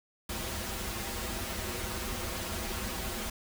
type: noise with comb filter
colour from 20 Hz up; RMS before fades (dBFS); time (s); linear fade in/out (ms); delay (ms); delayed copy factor
pink; -36; 0.29-3.3; 5; 6.9; -0.95
effects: none